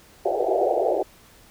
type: band-pass noise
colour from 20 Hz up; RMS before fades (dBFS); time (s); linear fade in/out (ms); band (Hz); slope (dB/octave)
white; -22; 0.25-1.03; 10; 340 to 780; 96
effects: pink hiss -52 dBFS RMS until 1.5 s